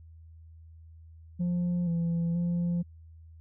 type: tone with pitch steps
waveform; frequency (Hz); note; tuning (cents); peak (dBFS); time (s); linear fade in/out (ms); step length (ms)
sine; 175.8 / 168.7 / 173.2; F3 / E3 / F3; +12 / +40 / -14; -23; 1.39-2.83; 20; 480
effects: tanh soft clip ceiling -25 dBFS + added 81 Hz sine -48 dBFS peak until 3.4 s